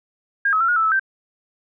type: tone with pitch steps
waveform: sine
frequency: 1618 / 1281 / 1353 / 1439 / 1319 / 1305 / 1562 Hz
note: G#6 / E6 / E6 / F#6 / E6 / E6 / G6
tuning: -46 / -50 / +45 / -49 / +1 / -18 / -7 cents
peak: -15 dBFS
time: 0.45-0.996 s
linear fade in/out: 5 ms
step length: 78 ms
effects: none